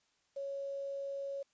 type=tone with quantisation; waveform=sine; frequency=554.4 Hz; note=C#5; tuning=in tune; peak=-37 dBFS; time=0.36-1.43 s; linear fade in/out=10 ms; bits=10; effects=white hiss -75 dBFS RMS until 1.53 s + resampled to 16000 Hz